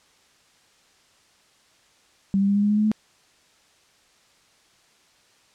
sine tone with pitch steps, 195.4 / 198.13 / 200.9 / 203.7 / 206.5 / 209.4 / 212.3 / 215.3 Hz, G3 / G3 / G3 / G#3 / G#3 / G#3 / G#3 / A3, -5 / +19 / +43 / -33 / -10 / +15 / +38 / -37 cents, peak -17 dBFS, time 2.34-2.916 s, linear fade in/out 0 ms, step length 72 ms, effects white hiss -59 dBFS RMS until 5.54 s + low-pass 7000 Hz 12 dB/octave

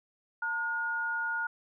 sine tone pair together, 904 / 1435 Hz, A5 / F6, +47 / +47 cents, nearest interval minor sixth, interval 800 cents, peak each -37 / -30 dBFS, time 0.42-1.47 s, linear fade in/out 5 ms, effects none

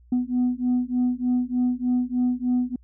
sine beating tone pair, 246.9 / 250.2 Hz, B3 / B3, 0 / +23 cents, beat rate 3.3 Hz, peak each -22 dBFS, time 0.12-2.76 s, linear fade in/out 5 ms, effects tanh soft clip ceiling -16 dBFS + added 60 Hz sine -50 dBFS peak until 2.83 s

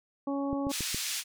harmonic tone, 278.6 Hz, C#4, 9 cents sharp, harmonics 1 / 2 / 3 / 4, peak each -30 / -36 / -40 / -42 dBFS, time 0.27-0.72 s, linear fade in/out 5 ms
click train, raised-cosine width 3 ms, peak -23 dBFS, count 4, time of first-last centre 0.53-0.946 s, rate 7.22 Hz
white band-pass noise, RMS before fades -34 dBFS, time 0.69-1.24 s, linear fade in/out 50 ms, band 2200 to 7700 Hz, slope 12 dB/octave
effects none

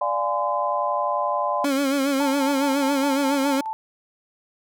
sine chord, D half-diminished seventh, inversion none, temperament equal with one note detuned, 587.3 / 698.5 / 830.6 / 1025 Hz, D5 / F5 / Ab5 / C6, 0 / 0 / 0 / -36 cents, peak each -26 / -28 / -28 / -24 dBFS, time 0.01-1.65 s, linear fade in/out 5 ms
30% pulse tone with vibrato, 275.9 Hz, C#4, 8 cents flat, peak -17 dBFS, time 1.64-3.61 s, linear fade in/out 5 ms, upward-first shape sine, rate 7.2 Hz, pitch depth 64 cents each way
sine tone with tremolo, 880 Hz, A5, in tune, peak -25 dBFS, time 2.2-3.73 s, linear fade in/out 0 ms, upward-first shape square, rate 4.8 Hz, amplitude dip 50%
effects none

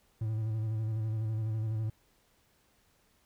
triangle tone with vibrato, 109.8 Hz, A2, 3 cents flat, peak -28 dBFS, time 0.21-1.9 s, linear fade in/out 5 ms, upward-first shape square, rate 12 Hz, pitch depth 30 cents each way, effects pink hiss -69 dBFS RMS until 3.25 s

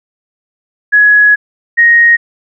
sine tone pair in turn, 1680 / 1871.8 Hz, G#6 / A#6, +19 / +7 cents, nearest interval major second, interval 188 cents, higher second, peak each -3 dBFS, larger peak neither, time 0.92-1.36 / 1.77-2.17 s, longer first, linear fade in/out 20 ms, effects none

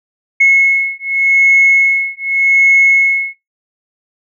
sine beating tone pair, 2181 / 2181.85 Hz, C#7 / C#7, -29 / -28 cents, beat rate 0.85 Hz, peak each -10 dBFS, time 0.4-3.35 s, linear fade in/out 10 ms, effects noise-tail reverb RT60 0.2 s tail -25 dB re dry + tanh soft clip ceiling 0 dBFS

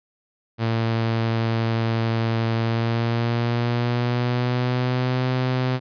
sawtooth tone with pitch glide, 113.9 to 127.85 Hz, A#2 to C3, -40 to -40 cents, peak -16 dBFS, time 0.58-5.8 s, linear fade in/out 50 ms, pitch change +200 cents, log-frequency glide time 2.56-5.27 s, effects resampled to 11025 Hz

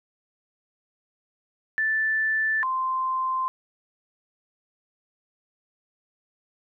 sine tone pair in turn, 1760 / 1041.4 Hz, A6 / C6, 0 / -8 cents, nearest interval major sixth, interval 908 cents, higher first, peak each -21 / -23 dBFS, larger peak first, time 1.78-2.63 / 2.63-3.48 s, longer neither, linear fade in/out 0 ms, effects none

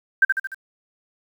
sine tone with echo, 1568 Hz, G6, in tune, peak -10 dBFS, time 0.22-0.25 s, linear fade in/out 5 ms, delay 74 ms, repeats 4, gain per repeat -5 dB, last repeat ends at 0.546 s, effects 8-bit

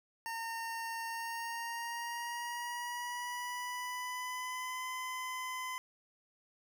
25% pulse tone with pitch glide, 914 to 1020 Hz, A#5 to C6, -34 to -44 cents, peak -34 dBFS, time 0.26-5.78 s, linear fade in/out 0 ms, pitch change +190 cents, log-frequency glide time 1.06-4.86 s, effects none

